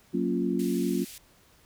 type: chord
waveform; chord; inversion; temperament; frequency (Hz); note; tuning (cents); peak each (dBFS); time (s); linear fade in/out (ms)
sine; Gb major seventh; none; equal with one note detuned; 185 / 232.3 / 277.2 / 349.2; Gb3 / Bb3 / Db4 / F4; 0 / -6 / 0 / 0; -30; 0.13-1.05; 20
type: band-pass noise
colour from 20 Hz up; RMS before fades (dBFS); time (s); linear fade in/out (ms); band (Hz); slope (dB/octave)
white; -45; 0.59-1.18; 2; 2000 to 14000; 24
effects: pink hiss -60 dBFS RMS until 1.65 s